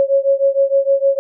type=beating tone pair; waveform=sine; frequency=547 / 553.5 Hz; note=C#5 / C#5; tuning=-23 / -3 cents; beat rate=6.5 Hz; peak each=-14 / -15 dBFS; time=0-1.19 s; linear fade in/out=0 ms; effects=none